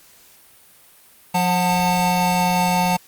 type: tone cluster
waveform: square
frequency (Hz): 177.9 / 732 / 895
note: F3 / F#5 / A5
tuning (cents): +32 / -19 / +29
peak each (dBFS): -21 / -23 / -21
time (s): 1.34-2.97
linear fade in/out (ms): 10
effects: white hiss -50 dBFS RMS until 3.07 s + Opus 48 kbps